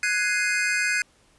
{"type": "chord", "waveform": "square", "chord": "Ab dominant seventh", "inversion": "third", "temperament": "equal", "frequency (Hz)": [1480, 1661.2, 2093, 2489], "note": ["Gb6", "Ab6", "C7", "Eb7"], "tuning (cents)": [0, 0, 0, 0], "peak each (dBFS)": -28, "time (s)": [0.03, 1.02], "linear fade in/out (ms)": 2, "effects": ["pink hiss -60 dBFS RMS until 1.38 s", "resampled to 24000 Hz"]}